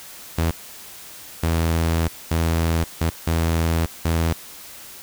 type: tone bursts at uneven times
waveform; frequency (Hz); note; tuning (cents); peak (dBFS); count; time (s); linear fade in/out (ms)
sawtooth; 82.4; E2; 0; -14; 6; 0.38-0.51 / 1.43-2.08 / 2.31-2.84 / 3.01-3.1 / 3.27-3.86 / 4.05-4.33; 5
effects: white hiss -40 dBFS RMS until 5.02 s